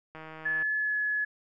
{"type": "click train", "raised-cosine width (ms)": 0.5, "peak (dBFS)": -29, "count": 76, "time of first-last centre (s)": [0.15, 0.625], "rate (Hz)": 158}
{"type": "tone with pitch glide", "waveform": "sine", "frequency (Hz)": [1717, 1701.2], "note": ["A6", "G#6"], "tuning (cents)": [-43, 41], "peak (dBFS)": -26, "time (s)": [0.45, 1.25], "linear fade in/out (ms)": 10, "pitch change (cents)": -16, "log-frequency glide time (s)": [0.75, 0.96]}
{"effects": []}